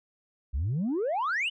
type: exponential sweep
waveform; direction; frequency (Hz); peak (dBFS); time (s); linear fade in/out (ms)
sine; up; 59 to 3100; -24; 0.53-1.5; 20
effects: tanh soft clip ceiling -24 dBFS